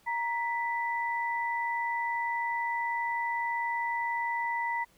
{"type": "tone pair together", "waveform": "sine", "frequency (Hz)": [935.4, 1982], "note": ["A#5", "B6"], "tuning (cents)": [6, 6], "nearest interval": "octave + minor second", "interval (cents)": 1300, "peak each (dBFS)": [-30, -33], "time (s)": [0.06, 4.85], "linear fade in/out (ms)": 20, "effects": ["pink hiss -64 dBFS RMS until 4.97 s"]}